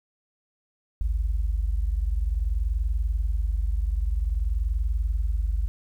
sine tone pair together, 51.29 / 71.8 Hz, G#1 / D2, -21 / -39 cents, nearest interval tritone, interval 582 cents, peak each -23 / -29 dBFS, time 1.01-5.68 s, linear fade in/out 0 ms, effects 10-bit

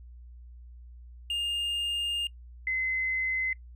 triangle / sine tone pair in turn, 2820 / 2050 Hz, F7 / C7, +16 / -36 cents, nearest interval tritone, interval 552 cents, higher first, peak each -26 dBFS, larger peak neither, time 1.3-2.27 / 2.67-3.53 s, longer first, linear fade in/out 2 ms, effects noise-tail reverb RT60 0.1 s tail -23 dB re dry + added 60 Hz sine -45 dBFS peak until 3.75 s

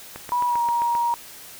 click train, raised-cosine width 0.5 ms, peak -19 dBFS, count 7, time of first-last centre 0.16-0.952 s, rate 7.58 Hz
sine tone with pitch glide, 975 to 945.1 Hz, B5 to A#5, -23 to +24 cents, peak -19 dBFS, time 0.32-1.14 s, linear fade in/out 0 ms, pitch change -53 cents, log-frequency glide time 0.46-0.59 s
effects white hiss -42 dBFS RMS until 1.59 s

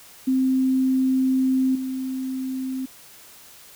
sine tone with level steps, 261.3 Hz, C4, 2 cents flat, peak -17 / -25 dBFS, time 0.27-2.86 s, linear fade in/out 10 ms, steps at 1.75 s, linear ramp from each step 5 ms, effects white hiss -47 dBFS RMS until 3.75 s

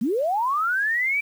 sine linear sweep, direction up, 197 to 2349 Hz, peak -20 dBFS, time 0.01-1.21 s, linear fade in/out 10 ms, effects 8-bit

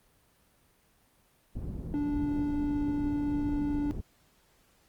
pink low-pass noise, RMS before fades -37 dBFS, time 1.55-4.01 s, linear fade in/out 5 ms, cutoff 250 Hz, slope 12 dB/octave
triangle tone, 291.2 Hz, D4, 15 cents flat, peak -26 dBFS, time 1.94-3.91 s, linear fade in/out 0 ms
effects pink hiss -66 dBFS RMS until 4.88 s + Opus 32 kbps

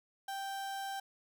35% pulse tone, 784 Hz, G5, in tune, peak -36 dBFS, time 0.28-1 s, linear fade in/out 5 ms, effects none

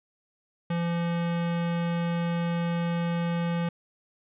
square tone, 170.5 Hz, F3, 41 cents flat, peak -26 dBFS, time 0.7-3.69 s, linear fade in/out 5 ms, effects resampled to 8000 Hz + 11-bit

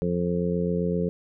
harmonic tone, 87.7 Hz, F2, 8 cents sharp, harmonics 1 / 2 / 3 / 4 / 5 / 6, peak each -36 / -25 / -36 / -35 / -28 / -33 dBFS, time 0.02-1.09 s, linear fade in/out 0 ms, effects none

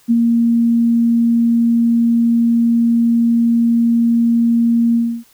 sine tone with ADSR envelope, 233.1 Hz, A#3, in tune, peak -8 dBFS, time 0.08-5.24 s, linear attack 29 ms, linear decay 39 ms, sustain -2 dB, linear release 290 ms, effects white hiss -51 dBFS RMS until 5.33 s

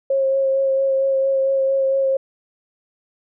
sine tone with vibrato, 539 Hz, C#5, 49 cents flat, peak -15 dBFS, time 0.1-2.17 s, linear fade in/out 5 ms, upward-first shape sine, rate 4.4 Hz, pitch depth 15 cents each way, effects none

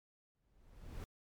brown noise with exponential growth, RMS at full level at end -41 dBFS, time 0.35-1.04 s, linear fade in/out 0 ms, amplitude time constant 150 ms, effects MP3 96 kbps

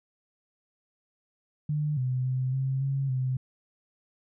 sine tone with pitch steps, 149.9 / 127.7 / 129.1 / 133.3 / 136.7 / 129.3 Hz, D3 / C3 / C3 / C3 / C#3 / C3, +36 / -42 / -23 / +33 / -24 / -20 cents, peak -25 dBFS, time 1.69-3.37 s, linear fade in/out 5 ms, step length 280 ms, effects none

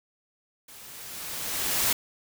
white noise with level ramp, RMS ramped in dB -48 to -23 dBFS, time 0.68-1.93 s, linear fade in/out 5 ms, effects none

